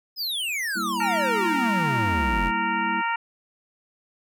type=exponential sweep; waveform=square; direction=down; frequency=5180 to 38.87 Hz; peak=-26 dBFS; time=0.16-2.52 s; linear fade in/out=50 ms
type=chord; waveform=sine; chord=E diminished; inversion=first; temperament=equal; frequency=196 / 233.1 / 329.6 Hz; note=G3 / Bb3 / E4; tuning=0 / 0 / 0 cents; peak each=-33 dBFS; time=0.75-3.02 s; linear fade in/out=20 ms
type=harmonic tone; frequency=462.8 Hz; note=A#4; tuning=13 cents flat; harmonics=2 / 3 / 4 / 5 / 6; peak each=-25 / -29 / -31 / -33 / -35 dBFS; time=1-3.16 s; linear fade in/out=5 ms
effects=none